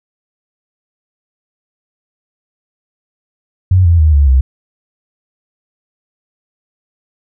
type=tone with pitch steps; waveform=sine; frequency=92.5 / 84.82 / 77.78 / 71.33 / 65.41 Hz; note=F#2 / E2 / D#2 / D2 / C2; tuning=0 / +50 / 0 / -50 / 0 cents; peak=-5 dBFS; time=3.71-4.41 s; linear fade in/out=5 ms; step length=140 ms; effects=none